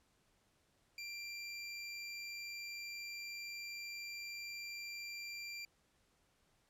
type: tone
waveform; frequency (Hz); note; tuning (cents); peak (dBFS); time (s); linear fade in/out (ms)
25% pulse; 2369; D7; +14; -40; 0.98-5.65; 2
effects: pink hiss -75 dBFS RMS until 6.69 s + low-pass 11000 Hz 12 dB/octave